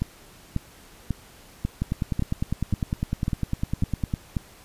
two click trains, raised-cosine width 5 ms, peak -12 / -12 dBFS, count 24 / 9, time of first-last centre 1.82-4.139 / 0.02-4.368 s, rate 9.92 / 1.84 Hz, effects pink hiss -50 dBFS RMS until 4.64 s + resampled to 32000 Hz

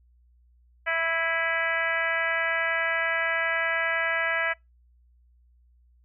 harmonic tone with a mistuned harmonic, 329.6 Hz, E4, in tune, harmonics 2 / 3 / 4 / 5 / 6 / 7 / 8 / 9, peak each -31 / -37 / -33 / -28 / -29 / -33 / -38 / -42 dBFS, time 0.86-4.54 s, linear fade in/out 20 ms, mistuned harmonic 8, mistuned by -61 cents, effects noise-tail reverb RT60 0.2 s tail -26 dB re dry + added 60 Hz sine -57 dBFS peak until 6.04 s

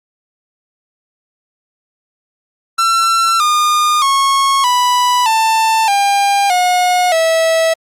45% pulse tone with pitch steps, 1348 / 1214.9 / 1094.9 / 986.8 / 889.3 / 801.5 / 722.4 / 651 Hz, E6 / D#6 / C#6 / B5 / A5 / G5 / F#5 / E5, +38 / -42 / -22 / -2 / +18 / +38 / -42 / -22 cents, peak -10 dBFS, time 2.78-7.74 s, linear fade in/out 10 ms, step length 620 ms, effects low-pass 11000 Hz 12 dB/octave + Opus 48 kbps

